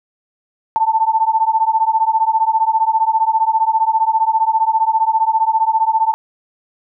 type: beating tone pair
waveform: sine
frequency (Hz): 880 / 895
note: A5 / A5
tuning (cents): 0 / +29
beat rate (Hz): 15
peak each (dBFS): -15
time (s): 0.76-6.14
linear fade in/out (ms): 0
effects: none